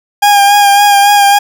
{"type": "tone with vibrato", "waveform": "40% pulse", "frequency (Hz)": 811, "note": "G#5", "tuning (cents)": -41, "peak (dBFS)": -3, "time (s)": [0.22, 1.39], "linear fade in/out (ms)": 10, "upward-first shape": "sine", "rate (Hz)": 3.6, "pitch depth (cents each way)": 26, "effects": []}